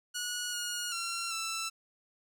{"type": "tone with pitch steps", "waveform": "10% pulse", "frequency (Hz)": [1457, 1439, 1367, 1330], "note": ["F#6", "F#6", "F6", "E6"], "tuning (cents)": [-27, -49, -37, 15], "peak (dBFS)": -25, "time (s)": [0.14, 1.7], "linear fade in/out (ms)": 20, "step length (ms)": 390, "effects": []}